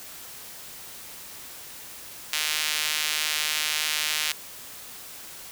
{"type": "tone with high-pass filter", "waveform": "sawtooth", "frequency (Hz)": 152.8, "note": "D#3", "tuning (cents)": -31, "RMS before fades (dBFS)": -27, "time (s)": [2.33, 4.32], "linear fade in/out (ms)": 0, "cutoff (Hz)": 2700, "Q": 1.1, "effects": ["white hiss -42 dBFS RMS until 5.51 s"]}